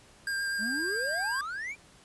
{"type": "tone with vibrato", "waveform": "square", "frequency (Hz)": 1600, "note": "G6", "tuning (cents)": 35, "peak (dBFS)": -30, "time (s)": [0.27, 1.41], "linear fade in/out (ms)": 2, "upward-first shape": "triangle", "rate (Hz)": 8, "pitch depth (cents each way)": 19}
{"type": "exponential sweep", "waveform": "triangle", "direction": "up", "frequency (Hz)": [195.8, 2444], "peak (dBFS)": -32, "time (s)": [0.58, 1.76], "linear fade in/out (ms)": 50}
{"effects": ["pink hiss -57 dBFS RMS until 2.04 s", "resampled to 24000 Hz"]}